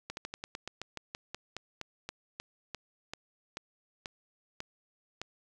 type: slowing click train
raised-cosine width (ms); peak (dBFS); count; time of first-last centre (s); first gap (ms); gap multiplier
0.2; -21; 21; 0.1-5.216; 71; 1.12
effects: none